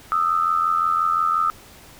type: tone pair together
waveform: sine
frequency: 1232.8 / 1318.5 Hz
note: D#6 / E6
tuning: -16 / 0 cents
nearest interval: minor second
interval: 116 cents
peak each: -20 dBFS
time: 0.12-1.5 s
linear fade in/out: 0 ms
effects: pink hiss -46 dBFS RMS until 1.99 s

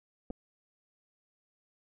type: clicks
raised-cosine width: 2 ms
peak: -27 dBFS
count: 2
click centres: 0.303 / 0.307 s
effects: none

